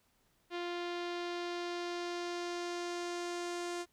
sawtooth tone with low-pass filter sweep, 349.2 Hz, F4, in tune, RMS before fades -39 dBFS, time 0.5-3.86 s, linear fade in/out 50 ms, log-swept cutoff 3600 to 7800 Hz, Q 1.5, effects pink hiss -73 dBFS RMS until 3.92 s

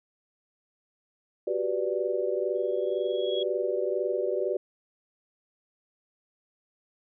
sine chord, G major seventh, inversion third, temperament equal, 370 / 392 / 493.9 / 587.3 Hz, F#4 / G4 / B4 / D5, 0 / 0 / 0 / 0 cents, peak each -31 dBFS, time 1.47-4.57 s, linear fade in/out 5 ms
sine tone with exponential growth, 3322 Hz, G#7, in tune, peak -31 dBFS, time 2.55-3.43 s, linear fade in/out 5 ms, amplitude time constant 190 ms
effects none

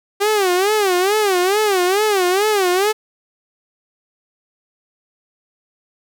sawtooth tone with vibrato, 392 Hz, G4, in tune, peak -10 dBFS, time 0.2-2.93 s, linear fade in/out 20 ms, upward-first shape sine, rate 2.3 Hz, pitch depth 170 cents each way, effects none

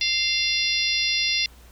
harmonic tone with a mistuned harmonic, 698.5 Hz, F5, in tune, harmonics 3 / 4 / 5 / 6 / 7 / 8, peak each -28 / -27 / -27 / -29 / -26 / -30 dBFS, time 0.01-1.46 s, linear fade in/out 2 ms, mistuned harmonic 4, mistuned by -31 cents, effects added 60 Hz sine -47 dBFS peak until 1.71 s + pink hiss -53 dBFS RMS until 1.71 s

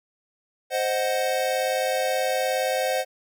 square chord, C diminished, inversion none, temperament equal, 523.3 / 622.3 / 740 Hz, C5 / Eb5 / Gb5, 0 / 0 / 0 cents, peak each -26 / -29 / -28 dBFS, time 0.7-3.05 s, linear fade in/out 50 ms, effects none

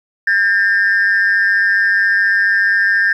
sine tone pair together, 1608 / 1803.6 Hz, G6 / A6, +44 / +42 cents, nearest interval major second, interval 198 cents, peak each -12 dBFS, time 0.27-3.13 s, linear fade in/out 5 ms, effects tanh soft clip ceiling -6 dBFS + 8-bit

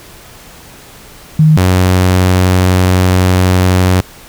sine / sawtooth tone pair in turn, 155.56 / 91.94 Hz, D#3 / F#2, 0 / -10 cents, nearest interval major sixth, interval 910 cents, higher first, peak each -3 dBFS, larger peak neither, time 1.39-1.57 / 1.57-4.01 s, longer second, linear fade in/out 5 ms, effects pink hiss -36 dBFS RMS until 4.28 s

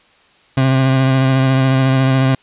30% pulse tone with vibrato, 132.4 Hz, C3, 21 cents sharp, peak -8 dBFS, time 0.57-2.35 s, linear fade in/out 5 ms, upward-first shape triangle, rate 14 Hz, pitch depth 27 cents each way, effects white hiss -51 dBFS RMS until 2.42 s + resampled to 8000 Hz

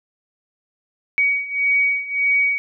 sine beating tone pair, 2255 / 2256.7 Hz, C#7 / C#7, +29 / +30 cents, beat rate 1.7 Hz, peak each -21 / -18 dBFS, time 1.18-2.58 s, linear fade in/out 0 ms, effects none

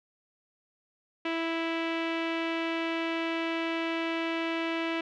sawtooth tone with low-pass filter, 329.6 Hz, E4, in tune, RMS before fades -31 dBFS, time 1.25-5.01 s, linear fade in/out 5 ms, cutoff 2700 Hz, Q 2.7, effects none

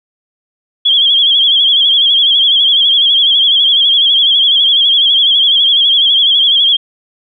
sine tone with vibrato, 3280 Hz, G#7, 22 cents flat, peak -6 dBFS, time 0.85-6.77 s, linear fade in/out 10 ms, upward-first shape sine, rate 12 Hz, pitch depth 73 cents each way, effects none

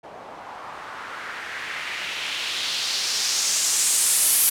blue noise with low-pass filter sweep, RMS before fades -25 dBFS, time 0.03-4.5 s, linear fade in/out 10 ms, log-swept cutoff 690 to 12000 Hz, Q 1.9, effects none

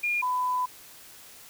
sine tone pair in turn, 2419 / 1000.7 Hz, D#7 / B5, -49 / +23 cents, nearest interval octave + minor third, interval 1528 cents, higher first, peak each -24 dBFS, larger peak neither, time 0.03-0.22 / 0.22-0.66 s, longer second, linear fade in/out 10 ms, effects white hiss -49 dBFS RMS until 1.49 s

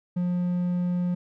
triangle tone, 177.7 Hz, F3, 30 cents sharp, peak -21 dBFS, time 0.16-1.15 s, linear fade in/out 10 ms, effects none

